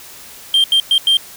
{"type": "tone bursts at uneven times", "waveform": "sine", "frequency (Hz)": 3173, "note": "G7", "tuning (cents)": 20, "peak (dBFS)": -6, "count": 4, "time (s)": [[0.54, 0.64], [0.72, 0.8], [0.91, 0.98], [1.07, 1.17]], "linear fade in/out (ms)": 2, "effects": ["tanh soft clip ceiling -8 dBFS", "white hiss -37 dBFS RMS until 1.36 s"]}